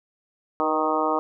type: harmonic tone with a mistuned harmonic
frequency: 155.56 Hz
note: D#3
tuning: in tune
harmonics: 2 / 3 / 4 / 5 / 6 / 7 / 8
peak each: -28 / -28 / -28 / -28 / -28 / -28 / -28 dBFS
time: 0.6-1.19 s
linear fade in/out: 0 ms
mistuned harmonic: 3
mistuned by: +34 cents
effects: none